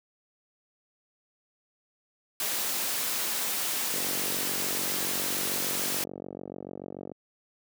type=noise; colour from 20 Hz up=white; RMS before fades=-30 dBFS; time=2.4-6.04 s; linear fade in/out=2 ms
type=click train; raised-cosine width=2 ms; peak=-23 dBFS; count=150; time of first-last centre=3.94-7.117 s; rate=46.9 Hz
effects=high-pass 200 Hz 12 dB/octave